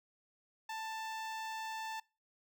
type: tone with notch filter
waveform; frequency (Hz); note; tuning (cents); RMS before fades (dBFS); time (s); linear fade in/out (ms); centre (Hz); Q
sawtooth; 885; A5; +10; -42; 0.69-2; 5; 11000; 0.77
effects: noise-tail reverb RT60 0.3 s tail -23 dB re dry